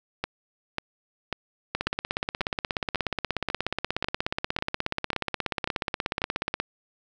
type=two click trains; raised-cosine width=0.3 ms; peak=-10 / -11 dBFS; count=82 / 12; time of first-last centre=1.75-6.6 / 0.24-6.218 s; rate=16.7 / 1.84 Hz; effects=none